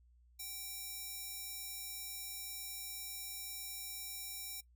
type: tone with high-pass filter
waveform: square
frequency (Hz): 779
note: G5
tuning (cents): -11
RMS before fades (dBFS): -45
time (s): 0.39-4.61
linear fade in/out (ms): 10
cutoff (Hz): 6500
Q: 0.53
effects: noise-tail reverb RT60 0.1 s tail -18 dB re dry + added 60 Hz sine -63 dBFS peak until 4.75 s